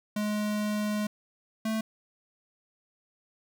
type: tone pair in turn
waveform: square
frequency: 210.1 / 220.2 Hz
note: G#3 / A3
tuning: +20 / +2 cents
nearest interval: minor second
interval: 82 cents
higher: second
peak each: -28 dBFS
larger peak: neither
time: 0.16-1.07 / 1.65-1.81 s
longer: first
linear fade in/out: 5 ms
effects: none